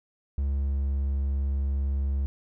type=tone with pitch glide; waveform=triangle; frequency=69.3 to 68.86 Hz; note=C#2 to C#2; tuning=0 to -11 cents; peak=-22 dBFS; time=0.38-2.26 s; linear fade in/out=0 ms; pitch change=-11 cents; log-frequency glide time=0.66-0.85 s; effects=none